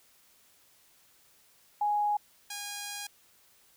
sine / 5% pulse tone pair in turn, 830.6 / 817.7 Hz, G#5 / G#5, 0 / -27 cents, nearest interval unison, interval 27 cents, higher first, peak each -25 dBFS, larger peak neither, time 1.81-2.17 / 2.5-3.07 s, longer second, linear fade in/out 5 ms, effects white hiss -63 dBFS RMS until 3.76 s

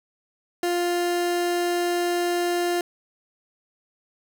30% pulse tone, 350 Hz, F4, 4 cents sharp, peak -19 dBFS, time 0.63-2.81 s, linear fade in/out 2 ms, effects none

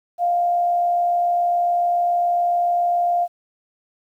sine tone with frequency modulation, 700 Hz, F5, 4 cents sharp, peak -16 dBFS, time 0.18-3.28 s, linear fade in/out 50 ms, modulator 67.1 Hz, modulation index 0.22, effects 9-bit

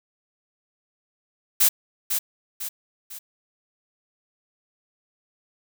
blue noise with echo, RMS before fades -17 dBFS, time 1.6-1.69 s, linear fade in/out 10 ms, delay 500 ms, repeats 3, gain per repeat -7 dB, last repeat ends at 3.19 s, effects none

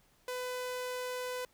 sawtooth tone, 501 Hz, B4, 25 cents sharp, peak -32 dBFS, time 0.28-1.45 s, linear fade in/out 2 ms, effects pink hiss -68 dBFS RMS until 1.53 s

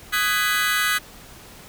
sawtooth chord, G# minor seventh, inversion second, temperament just, 1245.9 / 1495.1 / 1661.2 / 1993.5 Hz, D#6 / F#6 / G#6 / B6, +2 / +18 / 0 / +16 cents, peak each -21 dBFS, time 0.12-0.99 s, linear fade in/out 20 ms, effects pink hiss -44 dBFS RMS until 1.68 s

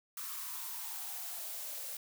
blue noise with high-pass filter sweep, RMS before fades -42 dBFS, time 0.17-1.97 s, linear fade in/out 2 ms, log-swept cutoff 1200 to 520 Hz, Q 6, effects none

